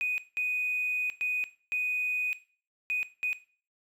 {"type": "tone bursts at uneven times", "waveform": "triangle", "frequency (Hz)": 2489, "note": "D#7", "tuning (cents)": 0, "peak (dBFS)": -24, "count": 6, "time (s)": [[0.01, 0.18], [0.37, 1.1], [1.21, 1.44], [1.72, 2.33], [2.9, 3.03], [3.23, 3.33]], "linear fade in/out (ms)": 0, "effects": ["noise-tail reverb RT60 0.4 s tail -17 dB re dry", "tanh soft clip ceiling -24 dBFS"]}